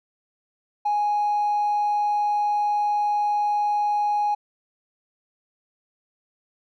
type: tone with hard clipping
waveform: sine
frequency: 830.6 Hz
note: G#5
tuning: in tune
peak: -20 dBFS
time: 0.85-4.35 s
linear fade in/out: 10 ms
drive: 1 dB
effects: none